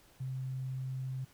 sine tone, 130.81 Hz, C3, in tune, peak -35 dBFS, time 0.2-1.25 s, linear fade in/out 10 ms, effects pink hiss -63 dBFS RMS until 1.33 s

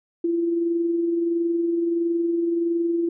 sine tone with amplitude modulation, 338.6 Hz, E4, 46 cents sharp, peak -18 dBFS, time 0.24-3.09 s, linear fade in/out 5 ms, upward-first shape sine, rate 21.5 Hz, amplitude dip 35%, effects none

